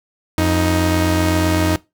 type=tone pair together; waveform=sawtooth; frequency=87.83 / 313.2 Hz; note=F2 / D#4; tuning=+10 / +11 cents; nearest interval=octave + minor seventh; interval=2201 cents; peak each=-13 dBFS; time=0.38-1.76 s; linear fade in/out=0 ms; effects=noise-tail reverb RT60 0.2 s tail -19 dB re dry